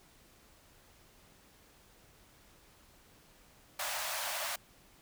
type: high-pass noise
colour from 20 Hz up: pink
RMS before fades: -37 dBFS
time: 3.79-4.56 s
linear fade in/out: 5 ms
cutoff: 570 Hz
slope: 96 dB/octave
effects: pink hiss -62 dBFS RMS until 5.01 s